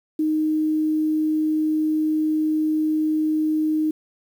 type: tone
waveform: sine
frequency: 310.2 Hz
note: D#4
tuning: 5 cents flat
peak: -18 dBFS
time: 0.19-3.91 s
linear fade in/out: 5 ms
effects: 8-bit